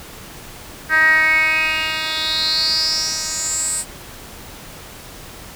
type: tone with band-pass filter sweep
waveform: 10% pulse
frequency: 314.8 Hz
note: D#4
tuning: 20 cents sharp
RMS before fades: -18 dBFS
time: 0.89-3.85 s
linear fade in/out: 50 ms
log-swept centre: 1700 to 8800 Hz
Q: 8
effects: pink hiss -37 dBFS RMS until 5.55 s